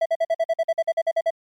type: tone bursts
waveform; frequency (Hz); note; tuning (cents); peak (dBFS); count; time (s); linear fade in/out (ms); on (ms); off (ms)
triangle; 659; E5; -1; -15; 14; 0.01-1.306; 10; 48; 48
effects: MP3 96 kbps